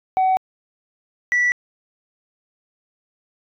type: tone pair in turn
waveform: sine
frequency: 753 / 1957.6 Hz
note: F#5 / B6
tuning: +30 / -16 cents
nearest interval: octave + perfect fourth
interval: 1654 cents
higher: second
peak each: -12 / -13 dBFS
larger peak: first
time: 0.17-0.37 / 1.32-1.52 s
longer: neither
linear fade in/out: 0 ms
effects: tanh soft clip ceiling -13 dBFS